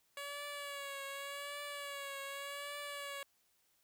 10% pulse tone with vibrato, 565 Hz, C#5, 33 cents sharp, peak -34 dBFS, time 0.17-3.23 s, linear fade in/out 2 ms, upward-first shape triangle, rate 0.86 Hz, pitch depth 48 cents each way, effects white hiss -75 dBFS RMS until 3.83 s

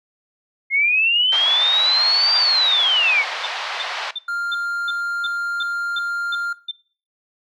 sine linear two-way sweep, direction up then down, 2125 to 4738 to 2125 Hz, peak -14 dBFS, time 0.7-3.25 s, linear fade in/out 50 ms, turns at 2.36 s
pink band-pass noise, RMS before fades -27 dBFS, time 1.32-4.11 s, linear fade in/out 5 ms, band 730 to 4400 Hz, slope 24 dB/octave
sine tone bursts, 3568 Hz, A7, 23 cents sharp, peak -23 dBFS, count 13, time 2.35-6.713 s, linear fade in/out 5 ms, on 31 ms, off 330 ms
triangle tone, 1396.9 Hz, F6, in tune, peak -20 dBFS, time 4.28-6.53 s, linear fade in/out 5 ms
effects noise-tail reverb RT60 0.4 s tail -18 dB re dry

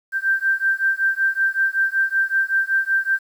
sine beating tone pair, 1568 / 1573.3 Hz, G6 / G6, 0 / +6 cents, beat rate 5.3 Hz, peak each -20 dBFS, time 0.12-3.19 s, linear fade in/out 50 ms, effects 8-bit

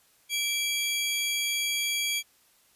sawtooth tone pair together, 2333 / 3299 Hz, D7 / G#7, -12 / -12 cents, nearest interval tritone, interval 600 cents, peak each -26 dBFS, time 0.29-2.23 s, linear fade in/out 50 ms, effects white hiss -63 dBFS RMS until 2.75 s + resampled to 32000 Hz

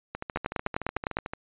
two click trains, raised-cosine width 0.5 ms, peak -11 / -18 dBFS, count 9 / 17, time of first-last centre 0.36-1.17 / 0.15-1.335 s, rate 9.88 / 13.5 Hz, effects resampled to 8000 Hz

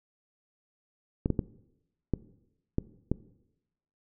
clicks, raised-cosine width 3 ms, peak -13 dBFS, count 6, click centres 1.259 / 1.303 / 1.392 / 2.137 / 2.784 / 3.116 s, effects noise-tail reverb RT60 0.9 s tail -19 dB re dry

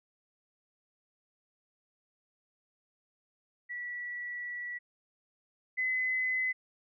sine tone pair in turn, 1947 / 2026 Hz, B6 / B6, -25 / +44 cents, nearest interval minor second, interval 69 cents, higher second, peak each -36 / -28 dBFS, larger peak second, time 3.69-4.79 / 5.77-6.53 s, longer first, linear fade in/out 20 ms, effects none

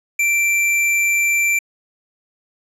square tone, 2349 Hz, D7, in tune, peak -15 dBFS, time 0.19-1.59 s, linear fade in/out 5 ms, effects low-pass 12000 Hz 12 dB/octave

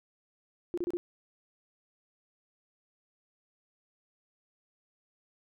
sine tone bursts, 349.2 Hz, F4, in tune, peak -29 dBFS, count 4, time 0.74-0.97 s, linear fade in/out 0 ms, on 35 ms, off 30 ms, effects none

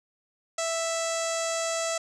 sawtooth tone with low-pass filter, 659.3 Hz, E5, in tune, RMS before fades -29 dBFS, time 0.58-1.98 s, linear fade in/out 5 ms, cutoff 7300 Hz, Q 4.7, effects none

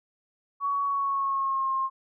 sine tone with pitch glide, 1123 to 1066.1 Hz, C#6 to C6, +22 to +32 cents, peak -24 dBFS, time 0.6-1.9 s, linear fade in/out 50 ms, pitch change -90 cents, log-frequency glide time 0.85-1.72 s, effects none

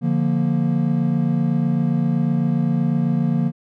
triangle chord, Bb major, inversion first, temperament equal, 146.83 / 174.61 / 233.1 Hz, D3 / F3 / Bb3, 0 / 0 / 0 cents, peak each -19 dBFS, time 0.01-3.52 s, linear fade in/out 50 ms, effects none

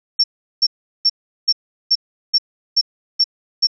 sine tone bursts, 5450 Hz, F8, 43 cents flat, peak -10 dBFS, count 9, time 0.19-3.671 s, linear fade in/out 10 ms, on 49 ms, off 380 ms, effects none

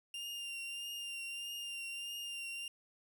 40% pulse tone with vibrato, 2794 Hz, F7, in tune, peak -40 dBFS, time 0.14-2.68 s, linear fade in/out 2 ms, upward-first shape triangle, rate 1.6 Hz, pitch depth 29 cents each way, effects none

